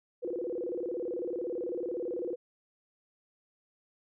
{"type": "tone with vibrato", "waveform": "sine", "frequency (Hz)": 415.3, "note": "G#4", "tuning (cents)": 0, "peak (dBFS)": -32, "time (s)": [0.22, 2.36], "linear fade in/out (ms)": 20, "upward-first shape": "square", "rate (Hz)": 18, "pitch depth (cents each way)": 290, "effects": []}